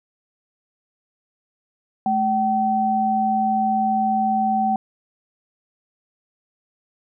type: tone pair together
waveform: sine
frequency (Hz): 216.3 / 766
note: A3 / G5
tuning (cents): -29 / -40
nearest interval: octave + minor seventh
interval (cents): 2189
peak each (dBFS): -23 / -18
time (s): 2.06-4.76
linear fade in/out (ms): 2
effects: none